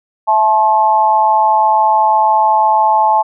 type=tone with amplitude modulation; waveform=sine; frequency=866 Hz; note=A5; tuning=28 cents flat; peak=-4 dBFS; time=0.27-3.23 s; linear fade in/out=20 ms; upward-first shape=sine; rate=206 Hz; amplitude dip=85%; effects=none